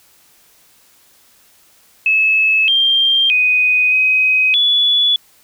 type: tone with pitch steps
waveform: sine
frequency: 2595 / 3182 / 2496 / 2522 / 3424 Hz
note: E7 / G7 / D#7 / D#7 / A7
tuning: -28 / +25 / +5 / +23 / -48 cents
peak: -10 dBFS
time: 2.06-5.16 s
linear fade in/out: 2 ms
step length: 620 ms
effects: white hiss -51 dBFS RMS until 5.43 s